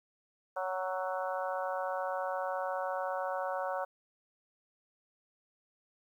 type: harmonic tone with a mistuned harmonic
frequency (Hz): 185.8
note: F#3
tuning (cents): +7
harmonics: 3 / 4 / 5 / 6 / 7 / 8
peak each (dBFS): -36 / -38 / -40 / -42 / -43 / -44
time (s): 0.56-3.85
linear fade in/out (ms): 10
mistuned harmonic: 7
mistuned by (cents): +27
effects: 11-bit